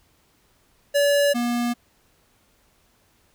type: tone pair in turn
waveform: square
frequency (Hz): 572 / 239.7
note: D5 / A#3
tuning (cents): -46 / +48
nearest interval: octave + minor third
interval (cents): 1506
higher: first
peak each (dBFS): -17 / -22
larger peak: first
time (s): 0.94-1.34 / 1.34-1.74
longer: neither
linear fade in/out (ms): 20
effects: pink hiss -62 dBFS RMS until 3.34 s